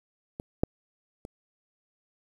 clicks, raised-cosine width 2 ms, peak -22 / -9 / -26 dBFS, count 3, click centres 0.399 / 0.635 / 1.251 s, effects 8-bit

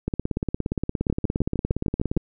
two click trains, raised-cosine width 3 ms, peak -11 / -10 dBFS, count 37 / 8, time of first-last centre 0.08-2.173 / 1.1-2.167 s, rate 17.2 / 6.56 Hz, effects none

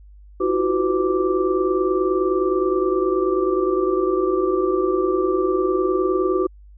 sine tone cluster, 324.5 / 354.2 / 374 / 504 / 1172 Hz, E4 / F4 / F#4 / B4 / D6, -27 / +24 / +19 / +35 / -4 cents, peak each -25 / -26 / -19 / -26 / -27 dBFS, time 0.4-6.47 s, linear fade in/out 10 ms, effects added 50 Hz sine -42 dBFS peak until 6.77 s

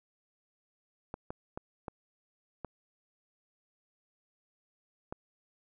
clicks, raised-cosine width 1 ms, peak -24 dBFS, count 6, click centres 1.141 / 1.305 / 1.575 / 1.882 / 2.647 / 5.125 s, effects none

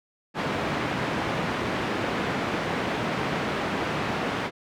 pink band-pass noise, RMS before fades -28 dBFS, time 0.34-4.51 s, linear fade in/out 50 ms, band 150 to 2400 Hz, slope 12 dB/octave, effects none

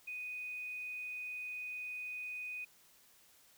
sine tone, 2489 Hz, D#7, in tune, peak -40 dBFS, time 0.07-2.65 s, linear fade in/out 10 ms, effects white hiss -65 dBFS RMS until 3.57 s

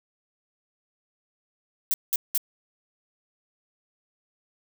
violet noise bursts, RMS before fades -23 dBFS, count 3, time 1.91-2.377 s, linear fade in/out 0 ms, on 29 ms, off 190 ms, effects none

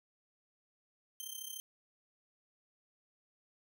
10% pulse tone with amplitude modulation, 3136 Hz, G7, in tune, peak -31 dBFS, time 1.2-1.6 s, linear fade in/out 0 ms, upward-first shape sine, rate 33.4 Hz, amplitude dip 80%, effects 12-bit

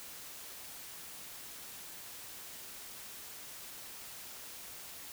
silence, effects white hiss -48 dBFS RMS until 5.12 s

